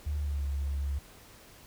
triangle tone with pitch glide, 73.8 to 70.02 Hz, D2 to C#2, +9 to +18 cents, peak -25 dBFS, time 0.06-0.99 s, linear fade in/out 10 ms, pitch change -91 cents, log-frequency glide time 0.17-0.44 s, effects tanh soft clip ceiling -27 dBFS + pink hiss -54 dBFS RMS until 1.66 s

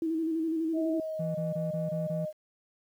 sine tone with vibrato, 323.2 Hz, E4, 34 cents flat, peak -27 dBFS, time 0.02-1 s, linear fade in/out 2 ms, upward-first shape square, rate 12 Hz, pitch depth 35 cents each way
sine tone with pitch glide, 640 to 615.3 Hz, D#5 to D#5, +49 to -19 cents, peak -32 dBFS, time 0.73-2.33 s, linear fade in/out 50 ms, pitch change -68 cents, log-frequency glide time 0.94-1.39 s
triangle tone bursts, 164.81 Hz, E3, in tune, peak -29 dBFS, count 6, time 1.19-2.255 s, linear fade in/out 10 ms, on 160 ms, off 21 ms
effects 10-bit

